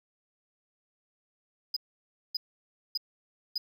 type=tone bursts; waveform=triangle; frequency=4978 Hz; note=D#8; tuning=in tune; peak=-26 dBFS; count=4; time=1.74-3.58 s; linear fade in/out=5 ms; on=25 ms; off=580 ms; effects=none